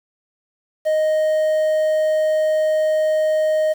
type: tone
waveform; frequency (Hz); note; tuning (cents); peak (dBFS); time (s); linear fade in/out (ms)
triangle; 622; D#5; -1; -13; 0.85-3.74; 20
effects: 7-bit